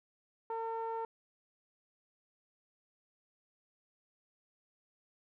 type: tone with low-pass filter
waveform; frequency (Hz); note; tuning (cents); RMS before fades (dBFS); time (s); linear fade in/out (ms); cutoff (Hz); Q
sawtooth; 453.3; A#4; -48; -38; 0.5-1.05; 2; 980; 3.1
effects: none